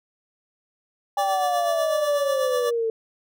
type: tone with tremolo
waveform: 25% pulse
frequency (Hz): 580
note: D5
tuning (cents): -22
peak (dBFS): -20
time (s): 1.17-2.71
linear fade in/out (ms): 20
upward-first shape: sine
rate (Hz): 8.1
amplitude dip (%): 45
type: exponential sweep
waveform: sine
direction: down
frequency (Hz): 808 to 443.8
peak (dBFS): -21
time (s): 1.17-2.9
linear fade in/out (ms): 2
effects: none